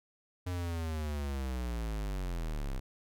square linear sweep, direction down, 91 to 31.4 Hz, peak -34 dBFS, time 0.46-2.8 s, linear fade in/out 10 ms, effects none

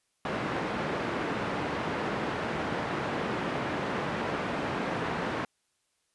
pink band-pass noise, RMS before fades -32 dBFS, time 0.25-5.45 s, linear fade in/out 2 ms, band 170 to 1900 Hz, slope 12 dB/octave, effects white hiss -75 dBFS RMS until 6.14 s + resampled to 24000 Hz

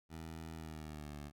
15% pulse tone with pitch glide, 80.7 to 73.15 Hz, E2 to D2, -36 to -6 cents, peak -39 dBFS, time 0.09-1.32 s, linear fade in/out 50 ms, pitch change -170 cents, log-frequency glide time 0.55-1.17 s, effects none

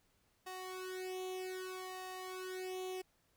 sawtooth tone with flanger, 371.6 Hz, F#4, 7 cents sharp, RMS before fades -44 dBFS, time 0.46-3.02 s, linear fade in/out 10 ms, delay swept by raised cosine 1.6 to 2.39 ms, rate 0.63 Hz, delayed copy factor +0.95, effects pink hiss -75 dBFS RMS until 3.36 s

